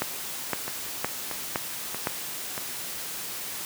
two click trains, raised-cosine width 0.5 ms, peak -17 / -10 dBFS, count 4 / 5, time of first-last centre 0.68-2.579 / 0.02-2.071 s, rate 1.58 / 1.95 Hz, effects white hiss -35 dBFS RMS until 3.65 s + high-pass 100 Hz 12 dB/octave

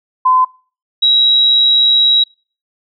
sine tone pair in turn, 1022 / 3859 Hz, C6 / B7, -41 / -41 cents, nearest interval octave + major seventh, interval 2300 cents, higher second, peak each -7 dBFS, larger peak neither, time 0.25-0.45 / 1.02-2.24 s, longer second, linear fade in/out 10 ms, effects noise-tail reverb RT60 0.4 s tail -26 dB re dry

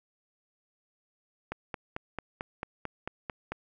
click train, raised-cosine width 0.5 ms, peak -19 dBFS, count 10, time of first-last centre 1.52-3.52 s, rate 4.5 Hz, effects none

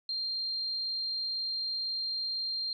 sine tone, 4186 Hz, C8, in tune, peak -31 dBFS, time 0.09-2.73 s, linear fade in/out 2 ms, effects none

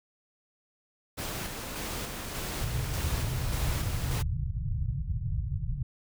pink noise with tremolo, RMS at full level -35 dBFS, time 1.17-4.23 s, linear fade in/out 20 ms, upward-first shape square, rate 1.7 Hz, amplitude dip 30%
white low-pass noise, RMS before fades -31 dBFS, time 2.61-5.83 s, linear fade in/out 2 ms, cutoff 140 Hz, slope 48 dB/octave
effects none

